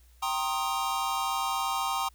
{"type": "chord", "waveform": "square", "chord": "C minor seventh", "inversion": "second", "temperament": "equal with one note detuned", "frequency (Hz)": [784, 932.3, 1064.8, 1244.5], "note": ["G5", "Bb5", "C6", "Eb6"], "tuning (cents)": [0, 0, 30, 0], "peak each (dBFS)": -34, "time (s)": [0.22, 2.09], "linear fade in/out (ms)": 10, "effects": ["added 60 Hz sine -55 dBFS peak until 2.14 s", "white hiss -65 dBFS RMS until 2.14 s"]}